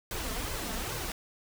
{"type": "noise with flanger", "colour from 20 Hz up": "pink", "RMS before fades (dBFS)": -35, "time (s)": [0.11, 1.12], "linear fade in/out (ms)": 2, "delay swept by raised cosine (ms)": [1.9, 4.6], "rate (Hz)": 2.4, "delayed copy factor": 0.65, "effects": []}